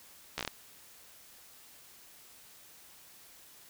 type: slowing click train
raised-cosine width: 0.2 ms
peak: -16 dBFS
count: 6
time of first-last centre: 0.38-0.477 s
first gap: 13 ms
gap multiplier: 1.2
effects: white hiss -56 dBFS RMS until 3.69 s